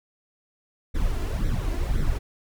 brown noise with flanger, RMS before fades -24 dBFS, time 0.94-2.19 s, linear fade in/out 20 ms, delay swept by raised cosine 0.51 to 3.01 ms, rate 1.9 Hz, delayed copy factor +0.7, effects none

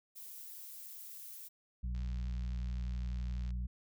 violet noise, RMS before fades -49 dBFS, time 0.15-1.49 s, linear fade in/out 20 ms
harmonic tone, 60.3 Hz, B1, 41 cents flat, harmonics 1 / 2 / 3, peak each -35 / -47 / -48 dBFS, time 1.83-3.67 s, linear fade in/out 10 ms
click train, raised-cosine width 0.2 ms, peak -40 dBFS, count 113, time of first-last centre 1.95-3.506 s, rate 72 Hz
effects none

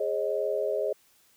sine chord, Ab suspended fourth, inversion none, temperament equal with one note detuned, 415.3 / 540.8 / 622.3 Hz, Ab4 / Db5 / Eb5, 0 / -43 / 0 cents, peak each -30 dBFS, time 0-0.93 s, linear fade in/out 5 ms, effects white hiss -63 dBFS RMS until 1.36 s

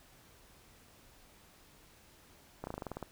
slowing click train, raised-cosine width 1 ms, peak -25 dBFS, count 10, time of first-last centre 2.64-3.027 s, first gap 31 ms, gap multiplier 1.08, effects pink hiss -61 dBFS RMS until 3.11 s

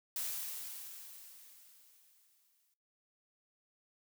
blue noise with exponential decay, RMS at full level -37 dBFS, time 0.16-2.74 s, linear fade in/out 2 ms, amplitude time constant 560 ms, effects noise-tail reverb RT60 0.3 s tail -19 dB re dry

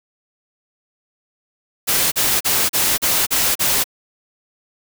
white noise bursts, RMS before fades -17 dBFS, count 7, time 1.87-3.842 s, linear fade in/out 20 ms, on 250 ms, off 37 ms, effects none

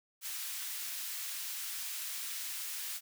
white high-pass noise, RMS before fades -40 dBFS, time 0.21-3.01 s, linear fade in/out 50 ms, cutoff 1600 Hz, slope 12 dB/octave, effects none

